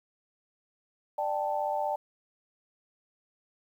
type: chord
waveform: sine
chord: D suspended fourth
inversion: none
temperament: equal with one note detuned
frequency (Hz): 593.8 / 784 / 880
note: D5 / G5 / A5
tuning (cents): +19 / 0 / 0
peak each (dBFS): -32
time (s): 1.18-1.96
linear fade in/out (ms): 5
effects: 10-bit